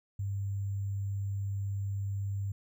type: tone with sample-and-hold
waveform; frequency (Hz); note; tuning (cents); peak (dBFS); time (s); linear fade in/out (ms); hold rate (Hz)
sine; 99.1; G2; +19; -31; 0.19-2.52; 5; 7350
effects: none